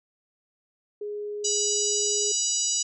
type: tone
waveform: sine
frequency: 415.3 Hz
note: G#4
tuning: in tune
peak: -30 dBFS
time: 1.01-2.32 s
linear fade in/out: 5 ms
type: harmonic tone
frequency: 974 Hz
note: B5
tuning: 24 cents flat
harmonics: 3 / 4 / 5 / 6 / 7 / 8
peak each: -35 / -35 / -32 / -29 / -27 / -31 dBFS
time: 1.44-2.83 s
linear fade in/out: 10 ms
effects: none